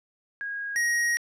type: tone pair in turn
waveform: sine / square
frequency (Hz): 1640 / 1884.7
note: G#6 / A#6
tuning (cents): -22 / +19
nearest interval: major second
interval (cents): 241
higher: second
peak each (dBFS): -30 / -23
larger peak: second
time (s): 0.41-0.76 / 0.76-1.17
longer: second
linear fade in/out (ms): 0
effects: low-pass 11000 Hz 12 dB/octave